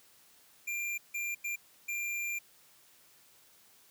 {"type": "tone bursts at uneven times", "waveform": "square", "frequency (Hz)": 2383, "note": "D7", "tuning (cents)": 25, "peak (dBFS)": -34, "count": 4, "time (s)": [[0.67, 0.98], [1.14, 1.35], [1.44, 1.56], [1.88, 2.39]], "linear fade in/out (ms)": 10, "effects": ["white hiss -62 dBFS RMS until 3.9 s", "high-pass 60 Hz 12 dB/octave"]}